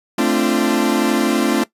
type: chord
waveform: 40% pulse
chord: D minor seventh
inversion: second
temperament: equal with one note detuned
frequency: 220 / 261.6 / 293.7 / 345 Hz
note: A3 / C4 / D4 / F4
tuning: 0 / 0 / 0 / -21 cents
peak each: -19 dBFS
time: 0.18-1.64 s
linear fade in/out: 5 ms
effects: noise-tail reverb RT60 0.1 s tail -18 dB re dry + resampled to 32000 Hz

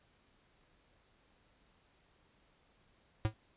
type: tone with exponential decay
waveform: square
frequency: 108.7 Hz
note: A2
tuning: 21 cents flat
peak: -25 dBFS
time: 3.25-3.34 s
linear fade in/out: 0 ms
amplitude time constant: 19 ms
effects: pink hiss -70 dBFS RMS until 3.56 s + resampled to 8000 Hz

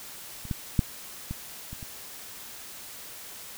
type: clicks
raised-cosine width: 5 ms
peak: -28 / -16 / -8 / -20 / -26 / -28 dBFS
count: 6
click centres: 0.453 / 0.512 / 0.792 / 1.31 / 1.73 / 1.828 s
effects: white hiss -43 dBFS RMS until 3.57 s

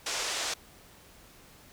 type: band-pass noise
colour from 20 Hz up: white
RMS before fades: -33 dBFS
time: 0.06-0.54 s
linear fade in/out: 5 ms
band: 370 to 7300 Hz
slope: 24 dB/octave
effects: pink hiss -55 dBFS RMS until 1.72 s

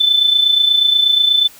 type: tone with amplitude modulation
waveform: sine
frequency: 3519 Hz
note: A7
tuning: in tune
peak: -7 dBFS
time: 0-1.48 s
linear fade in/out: 10 ms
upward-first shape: sine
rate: 28.3 Hz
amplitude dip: 60%
effects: white hiss -42 dBFS RMS until 1.59 s

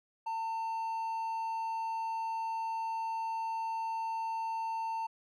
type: tone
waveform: triangle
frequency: 900 Hz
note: A5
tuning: 39 cents sharp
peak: -31 dBFS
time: 0.26-5.07 s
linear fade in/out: 10 ms
effects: none

